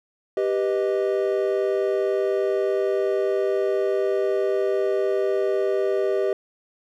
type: chord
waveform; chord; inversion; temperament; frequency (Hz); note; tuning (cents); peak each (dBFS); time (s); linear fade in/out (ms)
triangle; G augmented; none; equal with one note detuned; 392 / 491.9 / 622.3; G4 / B4 / D#5; 0 / -7 / 0; -20 / -25 / -24; 0.37-6.33; 2
effects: none